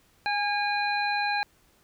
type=harmonic tone with a mistuned harmonic; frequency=814 Hz; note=G#5; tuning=35 cents flat; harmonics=1 / 2 / 3 / 5; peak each=-27 / -30 / -32 / -34 dBFS; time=0.26-1.43 s; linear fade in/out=0 ms; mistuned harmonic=1; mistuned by=+22 cents; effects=pink hiss -63 dBFS RMS until 1.83 s